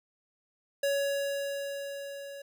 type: tone with level ramp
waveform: square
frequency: 560 Hz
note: C#5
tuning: 18 cents sharp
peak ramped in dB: -26 to -42 dBFS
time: 0.83-2.42 s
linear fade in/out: 5 ms
effects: none